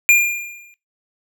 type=tone with exponential decay; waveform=square; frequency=2405 Hz; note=D7; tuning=41 cents sharp; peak=-7 dBFS; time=0.09-0.74 s; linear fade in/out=0 ms; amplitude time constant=140 ms; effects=noise-tail reverb RT60 0.2 s tail -18 dB re dry